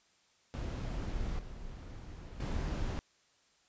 brown noise with level steps, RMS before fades -37 / -46 / -34 dBFS, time 0.54-2.99 s, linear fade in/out 0 ms, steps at 1.39 / 2.4 s, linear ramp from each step 2 ms, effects white hiss -69 dBFS RMS until 3.68 s + resampled to 16000 Hz

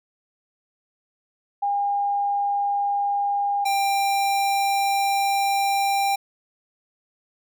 sine / square tone pair in turn, 808 / 792.3 Hz, G#5 / G5, -48 / +18 cents, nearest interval unison, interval 34 cents, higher first, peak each -20 dBFS, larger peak neither, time 1.62-3.65 / 3.65-6.16 s, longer second, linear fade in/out 10 ms, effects none

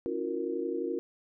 sine chord, F# dominant seventh, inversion second, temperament equal with one note detuned, 277.2 / 329.6 / 361.3 / 466.2 Hz, C#4 / E4 / F#4 / A#4, 0 / 0 / -41 / 0 cents, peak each -38 / -36 / -34 / -35 dBFS, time 0.06-0.99 s, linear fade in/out 0 ms, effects none

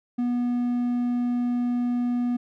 triangle tone, 243.4 Hz, B3, 25 cents flat, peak -20 dBFS, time 0.18-2.37 s, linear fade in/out 10 ms, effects none

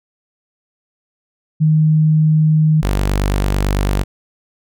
sine / sawtooth tone pair in turn, 155.56 / 49 Hz, D#3 / G1, 0 / 0 cents, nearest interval octave + minor sixth, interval 2000 cents, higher first, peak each -9 / -10 dBFS, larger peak first, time 1.6-2.82 / 2.82-4.04 s, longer neither, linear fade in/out 20 ms, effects none

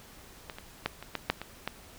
clicks, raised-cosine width 0.3 ms, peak -22 / -25 / -12 / -25 / -15 / -8 / -21 / -15 dBFS, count 8, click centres 0.498 / 0.585 / 0.86 / 1.026 / 1.153 / 1.3 / 1.416 / 1.676 s, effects pink hiss -52 dBFS RMS until 1.98 s

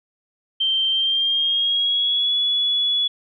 sine tone with pitch glide, 3136 to 3400 Hz, G7 to G#7, 0 to +40 cents, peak -17 dBFS, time 0.6-3.08 s, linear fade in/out 10 ms, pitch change +140 cents, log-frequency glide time 0.9-2.35 s, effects none

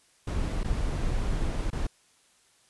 brown noise with dropouts, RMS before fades -28 dBFS, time 0.27-1.87 s, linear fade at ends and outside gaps 5 ms, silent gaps 0.634-0.644 / 1.703-1.728 s, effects white hiss -63 dBFS RMS until 2.69 s + resampled to 24000 Hz

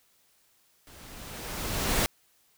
pink noise with level ramp, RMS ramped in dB -51 to -24 dBFS, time 0.87-2.06 s, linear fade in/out 0 ms, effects white hiss -66 dBFS RMS until 2.57 s

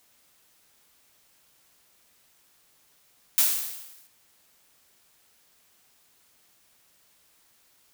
blue noise with exponential decay, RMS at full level -18 dBFS, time 3.38-4.07 s, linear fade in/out 0 ms, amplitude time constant 150 ms, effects white hiss -63 dBFS RMS until 7.93 s

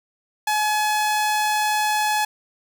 sawtooth tone, 849 Hz, G#5, 38 cents sharp, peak -15 dBFS, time 0.47-2.25 s, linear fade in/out 5 ms, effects none

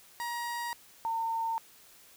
30% pulse / sine tone pair in turn, 949 / 908.1 Hz, A#5 / A#5, +31 / -46 cents, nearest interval minor second, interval 77 cents, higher first, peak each -31 / -29 dBFS, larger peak second, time 0.2-0.73 / 1.05-1.58 s, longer neither, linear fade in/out 0 ms, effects white hiss -57 dBFS RMS until 2.16 s

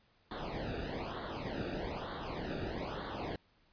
brown noise with flanger, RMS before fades -40 dBFS, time 0.31-3.36 s, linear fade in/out 2 ms, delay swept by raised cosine 0.39 to 0.97 ms, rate 1.1 Hz, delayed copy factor -0.95, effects pink hiss -70 dBFS RMS until 3.72 s + resampled to 11025 Hz

